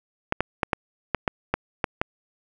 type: clicks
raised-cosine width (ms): 0.5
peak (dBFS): -6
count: 9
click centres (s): 0.324 / 0.406 / 0.632 / 0.732 / 1.147 / 1.278 / 1.54 / 1.842 / 2.015
effects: none